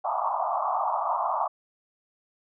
white band-pass noise, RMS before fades -27 dBFS, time 0.04-1.48 s, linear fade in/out 10 ms, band 630 to 1200 Hz, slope 96 dB/octave, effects none

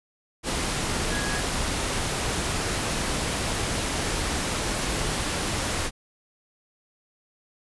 sine tone in noise, 1661.2 Hz, G#6, in tune, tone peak -32 dBFS, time 1.09-1.42 s, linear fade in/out 50 ms, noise pink, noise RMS -27 dBFS, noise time 0.43-5.91 s, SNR -8 dB, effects resampled to 24000 Hz

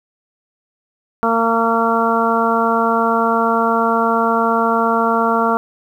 harmonic tone, 228.6 Hz, A#3, 34 cents flat, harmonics 1 / 2 / 3 / 4 / 5 / 6, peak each -20 / -20 / -20 / -20 / -20 / -20 dBFS, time 1.23-5.57 s, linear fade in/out 0 ms, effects 8-bit

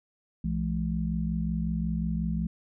sine tone cluster, 63.7 / 168.2 / 213.7 Hz, C2 / E3 / G#3, -46 / +35 / +50 cents, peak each -32 / -29 / -32 dBFS, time 0.44-2.47 s, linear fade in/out 5 ms, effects none

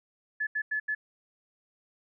sine tone bursts at uneven times, 1720 Hz, A6, 40 cents flat, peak -27 dBFS, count 4, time 0.4-0.47 / 0.55-0.62 / 0.71-0.8 / 0.88-0.95 s, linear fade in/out 10 ms, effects none

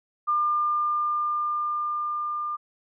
sine tone with level ramp, 1200 Hz, D6, 37 cents sharp, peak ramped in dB -20 to -27 dBFS, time 0.27-2.57 s, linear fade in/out 20 ms, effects none

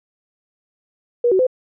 sine tone with pitch steps, 480.5 / 375.9 / 511 Hz, B4 / F#4 / C5, -48 / +27 / -41 cents, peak -12 dBFS, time 1.24-1.468 s, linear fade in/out 5 ms, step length 76 ms, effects none

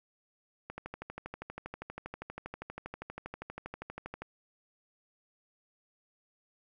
click train, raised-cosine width 0.5 ms, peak -25 dBFS, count 45, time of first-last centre 0.7-4.22 s, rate 12.5 Hz, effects none

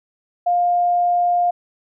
sine tone, 705 Hz, F5, 16 cents sharp, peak -14 dBFS, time 0.46-1.51 s, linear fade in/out 10 ms, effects none

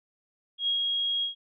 sine tone with ADSR envelope, 3283 Hz, G#7, 21 cents flat, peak -23 dBFS, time 0.58-1.35 s, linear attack 95 ms, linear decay 110 ms, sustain -2 dB, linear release 120 ms, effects none

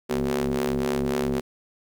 sawtooth ring-modulated tone, 69.3 Hz, C#2, in tune, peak -16 dBFS, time 0.09-1.41 s, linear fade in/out 20 ms, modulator 310 Hz, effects 9-bit

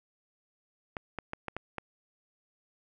clicks, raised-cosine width 0.5 ms, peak -20 dBFS, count 6, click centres 0.968 / 1.187 / 1.334 / 1.483 / 1.566 / 1.783 s, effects none

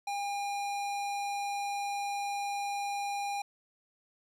square tone, 807 Hz, G#5, 50 cents flat, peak -33 dBFS, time 0.07-3.42 s, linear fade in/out 5 ms, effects low-pass 10000 Hz 12 dB/octave + 12-bit

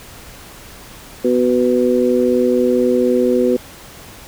harmonic tone, 124 Hz, B2, 7 cents sharp, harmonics 2 / 3 / 4, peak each -16 / -16 / -16 dBFS, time 1.24-3.57 s, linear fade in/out 10 ms, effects pink hiss -38 dBFS RMS until 4.27 s

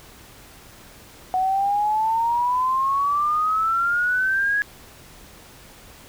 sine exponential sweep, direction up, 738 to 1677 Hz, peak -18 dBFS, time 1.34-4.62 s, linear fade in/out 0 ms, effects pink hiss -46 dBFS RMS until 6.08 s

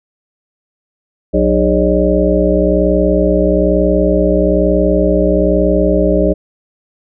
harmonic tone with a mistuned harmonic, 61.1 Hz, B1, 18 cents flat, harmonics 1 / 3 / 5 / 7 / 9 / 10, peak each -16 / -16 / -16 / -16 / -16 / -16 dBFS, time 1.33-6.34 s, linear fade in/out 20 ms, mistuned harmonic 7, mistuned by -92 cents, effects none

